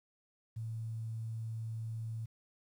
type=tone with quantisation; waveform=sine; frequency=112.4 Hz; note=A2; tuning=37 cents sharp; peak=-37 dBFS; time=0.56-2.26 s; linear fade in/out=10 ms; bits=11; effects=none